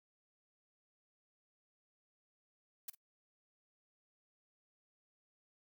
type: noise with echo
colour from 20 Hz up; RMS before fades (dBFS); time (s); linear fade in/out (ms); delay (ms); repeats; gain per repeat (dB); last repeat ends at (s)
blue; -43; 2.88-2.9; 5; 50; 1; -15; 2.95
effects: noise-tail reverb RT60 0.1 s tail -23 dB re dry